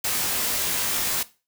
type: noise with comb filter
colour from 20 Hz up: white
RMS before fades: -25 dBFS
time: 0.04-1.23 s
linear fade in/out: 5 ms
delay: 19 ms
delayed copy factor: -0.8
effects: noise-tail reverb RT60 0.3 s tail -17 dB re dry